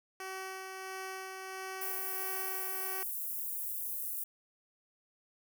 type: tone with tremolo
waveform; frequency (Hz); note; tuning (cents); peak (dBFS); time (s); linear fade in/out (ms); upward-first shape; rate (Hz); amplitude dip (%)
10% pulse; 379.5; F#4; +44; -31; 0.2-3.03; 2; sine; 1.5; 30
type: high-pass noise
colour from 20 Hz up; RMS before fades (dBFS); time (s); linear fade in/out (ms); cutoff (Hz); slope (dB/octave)
pink; -38; 1.81-4.24; 5; 12000; 24
effects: none